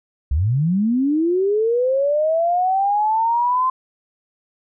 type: linear sweep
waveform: sine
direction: up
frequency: 61.74 to 1042 Hz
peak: -15 dBFS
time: 0.31-3.7 s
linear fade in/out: 5 ms
effects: none